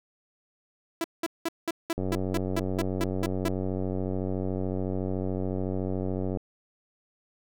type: tone bursts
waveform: sawtooth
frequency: 332.3 Hz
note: E4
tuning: 14 cents sharp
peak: -22 dBFS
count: 12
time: 1.01-3.484 s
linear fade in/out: 2 ms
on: 32 ms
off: 190 ms
type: click train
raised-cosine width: 2 ms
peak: -18 dBFS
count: 413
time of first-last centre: 1.98-6.372 s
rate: 93.8 Hz
effects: none